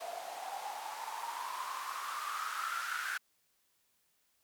blue noise with band-pass filter sweep, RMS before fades -40 dBFS, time 0-3.18 s, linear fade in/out 10 ms, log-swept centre 680 to 1500 Hz, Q 9.7, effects white hiss -75 dBFS RMS until 4.43 s

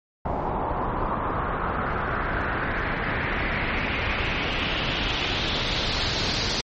pink noise with low-pass filter sweep, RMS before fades -26 dBFS, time 0.25-6.61 s, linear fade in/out 5 ms, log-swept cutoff 860 to 4900 Hz, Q 2.8, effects MP3 32 kbps

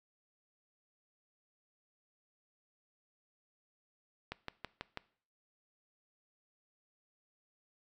click train, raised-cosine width 0.3 ms, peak -23 dBFS, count 5, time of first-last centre 4.32-4.974 s, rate 6.12 Hz, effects noise-tail reverb RT60 0.5 s tail -20 dB re dry

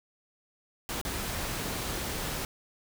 pink noise with dropouts, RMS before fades -34 dBFS, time 0.89-2.45 s, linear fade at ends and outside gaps 1 ms, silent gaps 1.014-1.05 s, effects none

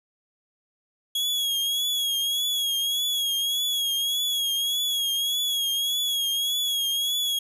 40% pulse tone with vibrato, 3322 Hz, G#7, in tune, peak -22 dBFS, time 1.15-7.39 s, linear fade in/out 5 ms, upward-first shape triangle, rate 1.7 Hz, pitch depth 63 cents each way, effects none

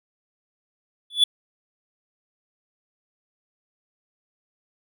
triangle tone with exponential growth, 3443 Hz, A7, 38 cents flat, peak -8 dBFS, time 1.1-1.24 s, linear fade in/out 5 ms, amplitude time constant 30 ms, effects none

